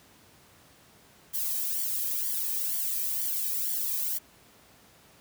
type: noise with flanger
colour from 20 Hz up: violet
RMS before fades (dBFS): -30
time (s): 1.33-4.19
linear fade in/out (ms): 20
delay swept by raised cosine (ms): 0.76 to 1.45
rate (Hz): 2.1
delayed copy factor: -0.85
effects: pink hiss -57 dBFS RMS until 5.2 s + high-pass 80 Hz 12 dB/octave